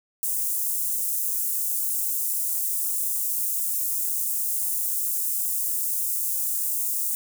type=high-pass noise; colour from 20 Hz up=white; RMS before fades=-26 dBFS; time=0.23-7.15 s; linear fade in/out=0 ms; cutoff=7900 Hz; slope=24 dB/octave; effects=none